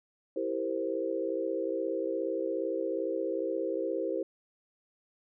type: chord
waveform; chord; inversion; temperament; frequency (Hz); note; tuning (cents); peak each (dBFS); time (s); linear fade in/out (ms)
sine; C dominant seventh; first; equal; 329.6 / 392 / 466.2 / 523.3; E4 / G4 / Bb4 / C5; 0 / 0 / 0 / 0; -35 / -35 / -36 / -34; 0.36-4.23; 5
effects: none